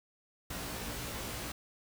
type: noise with comb filter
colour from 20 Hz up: pink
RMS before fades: -40 dBFS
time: 0.5-1.52 s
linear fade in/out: 5 ms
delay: 17 ms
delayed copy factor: +0.85
effects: none

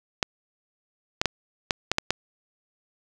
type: clicks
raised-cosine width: 0.2 ms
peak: -4 dBFS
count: 7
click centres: 0.228 / 1.215 / 1.257 / 1.708 / 1.916 / 1.984 / 2.106 s
effects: none

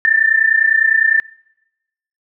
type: tone pair together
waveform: sine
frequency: 1768.1 / 1798 Hz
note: A6 / A6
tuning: +8 / +37 cents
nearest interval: unison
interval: 29 cents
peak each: -13 dBFS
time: 0.05-1.2 s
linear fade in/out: 0 ms
effects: noise-tail reverb RT60 1.0 s tail -25 dB re dry

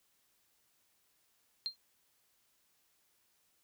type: tone with exponential decay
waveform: sine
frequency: 4186 Hz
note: C8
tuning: in tune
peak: -29 dBFS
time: 1.66-1.76 s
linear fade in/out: 0 ms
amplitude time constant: 21 ms
effects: tanh soft clip ceiling -25 dBFS + white hiss -74 dBFS RMS until 3.63 s

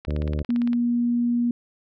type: click train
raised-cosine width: 0.3 ms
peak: -22 dBFS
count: 13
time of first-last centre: 0.05-0.732 s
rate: 17.6 Hz
type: harmonic tone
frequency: 75.2 Hz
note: D2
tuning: 42 cents sharp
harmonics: 1 / 2 / 3 / 4 / 5 / 6 / 7 / 8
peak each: -24 / -30 / -34 / -36 / -38 / -40 / -41 / -42 dBFS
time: 0.07-0.43 s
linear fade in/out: 10 ms
type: tone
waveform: sine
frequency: 239.2 Hz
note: A#3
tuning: 45 cents sharp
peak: -19 dBFS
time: 0.49-1.51 s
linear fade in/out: 2 ms
effects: none

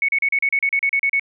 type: tone bursts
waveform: sine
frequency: 2215 Hz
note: C#7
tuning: 2 cents flat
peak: -15 dBFS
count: 12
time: 0.02-1.196 s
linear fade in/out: 2 ms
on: 65 ms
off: 36 ms
effects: none

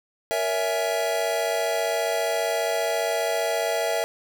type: chord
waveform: square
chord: A# half-diminished seventh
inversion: none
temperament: equal with one note detuned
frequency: 466.2 / 564.4 / 659.3 / 830.6 Hz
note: A#4 / C#5 / E5 / G#5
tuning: 0 / +31 / 0 / 0 cents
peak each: -30 / -31 / -26 / -32 dBFS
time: 0.31-4.04 s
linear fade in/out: 0 ms
effects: none

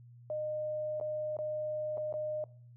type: tone with dropouts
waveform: sine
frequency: 611 Hz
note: D#5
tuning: 32 cents flat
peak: -33 dBFS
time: 0.3-2.44 s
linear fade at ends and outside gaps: 1 ms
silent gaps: 1-1.011 / 1.368-1.388 / 1.973-1.979 / 2.126-2.139 s
effects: noise-tail reverb RT60 0.5 s tail -21 dB re dry + added 120 Hz sine -52 dBFS peak until 2.76 s

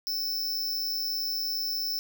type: tone with amplitude modulation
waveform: square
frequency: 5274 Hz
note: E8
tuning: in tune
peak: -25 dBFS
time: 0.07-1.99 s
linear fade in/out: 0 ms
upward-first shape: sine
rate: 195 Hz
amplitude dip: 80%
effects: none

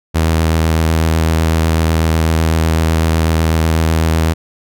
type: tone with vibrato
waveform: sawtooth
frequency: 80.7 Hz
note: E2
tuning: 36 cents flat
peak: -7 dBFS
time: 0.14-4.34 s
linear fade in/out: 20 ms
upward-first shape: square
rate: 8 Hz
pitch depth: 14 cents each way
effects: none

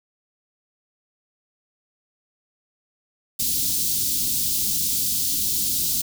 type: band-stop noise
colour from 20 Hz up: white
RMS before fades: -23 dBFS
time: 3.39-6.02 s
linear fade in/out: 10 ms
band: 290 to 3800 Hz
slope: 24 dB/octave
effects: none

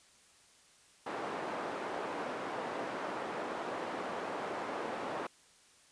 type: band-pass noise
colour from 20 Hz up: white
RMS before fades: -39 dBFS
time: 1.06-5.27 s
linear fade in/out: 5 ms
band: 280 to 910 Hz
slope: 12 dB/octave
effects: white hiss -63 dBFS RMS until 5.91 s + resampled to 22050 Hz

